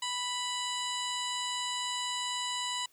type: harmonic tone with a mistuned harmonic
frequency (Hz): 987.8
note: B5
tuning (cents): 0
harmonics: 1 / 2 / 3 / 4 / 5 / 7 / 8 / 9 / 10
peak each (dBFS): -37 / -42 / -37 / -39 / -47 / -44 / -42 / -51 / -50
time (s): 0.02-2.86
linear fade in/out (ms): 5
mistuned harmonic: 8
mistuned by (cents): -58
effects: white hiss -66 dBFS RMS until 2.92 s